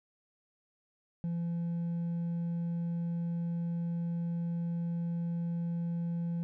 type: tone with hard clipping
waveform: sine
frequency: 170 Hz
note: F3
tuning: 46 cents flat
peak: -32 dBFS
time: 1.24-6.43 s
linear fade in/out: 0 ms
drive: 2 dB
effects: none